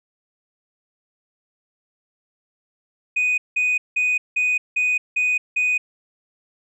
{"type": "tone bursts", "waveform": "sine", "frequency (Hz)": 2489, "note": "D#7", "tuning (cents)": 0, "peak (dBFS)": -15, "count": 7, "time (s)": [3.16, 5.78], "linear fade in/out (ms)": 10, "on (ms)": 220, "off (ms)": 180, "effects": ["tanh soft clip ceiling -15 dBFS"]}